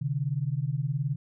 sine beating tone pair, 130.81 / 149.81 Hz, C3 / D3, 0 / +35 cents, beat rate 19 Hz, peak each -29 dBFS, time 0.01-1.16 s, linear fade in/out 10 ms, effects none

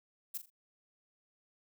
violet noise with echo, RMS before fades -38 dBFS, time 0.34-0.38 s, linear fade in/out 10 ms, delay 41 ms, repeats 3, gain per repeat -10 dB, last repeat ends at 0.503 s, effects none

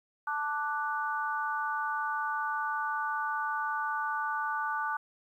sine chord, D major, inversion second, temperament equal, 880 / 1174.7 / 1480 Hz, A5 / D6 / F#6, 0 / 0 / 0 cents, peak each -34 dBFS, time 0.27-4.97 s, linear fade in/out 5 ms, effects 11-bit

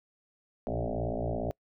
sine tone with frequency modulation, 260.8 Hz, C4, 5 cents flat, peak -29 dBFS, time 0.67-1.51 s, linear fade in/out 0 ms, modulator 57.5 Hz, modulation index 7.5, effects noise-tail reverb RT60 0.1 s tail -26 dB re dry

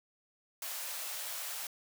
white high-pass noise, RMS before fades -40 dBFS, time 0.62-1.67 s, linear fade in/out 2 ms, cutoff 520 Hz, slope 48 dB/octave, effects none

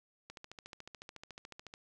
click train, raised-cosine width 0.2 ms, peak -30 dBFS, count 21, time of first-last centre 0.3-1.739 s, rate 13.9 Hz, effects none

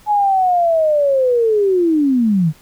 sine linear sweep, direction down, 849 to 146.83 Hz, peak -11 dBFS, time 0.06-2.53 s, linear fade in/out 50 ms, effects pink hiss -48 dBFS RMS until 2.61 s

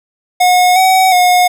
square tone with pitch steps, 725 / 753 / 722 Hz, F#5 / F#5 / F#5, -35 / +30 / -43 cents, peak -7 dBFS, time 0.4-1.48 s, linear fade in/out 10 ms, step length 360 ms, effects none

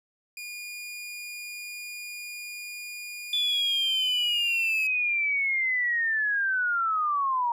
sawtooth tone with pitch glide, 2433 to 2416 Hz, D#7 to D7, -39 to +48 cents, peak -33 dBFS, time 0.37-4.87 s, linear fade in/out 2 ms, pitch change -13 cents, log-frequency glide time 4.05-4.56 s
sine linear sweep, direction down, 3480 to 932.3 Hz, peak -23 dBFS, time 3.33-7.52 s, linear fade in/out 2 ms
effects none

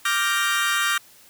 30% pulse chord, G minor seventh, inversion second, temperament equal, 1174.7 / 1396.9 / 1568 / 1864.7 Hz, D6 / F6 / G6 / Bb6, 0 / 0 / 0 / 0 cents, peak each -23 dBFS, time 0.05-0.98 s, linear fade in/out 5 ms, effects white hiss -51 dBFS RMS until 1.29 s

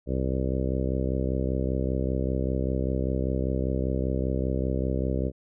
harmonic tone, 65.1 Hz, C2, 8 cents flat, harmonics 1 / 2 / 3 / 4 / 5 / 6 / 7 / 8 / 9, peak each -28 / -31 / -33 / -34 / -35 / -36 / -36 / -37 / -38 dBFS, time 0.06-5.32 s, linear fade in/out 50 ms, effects none

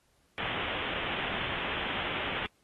white low-pass noise, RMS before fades -35 dBFS, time 0.38-2.46 s, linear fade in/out 0 ms, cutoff 3400 Hz, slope 96 dB/octave, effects pink hiss -70 dBFS RMS until 2.63 s + AAC 32 kbps

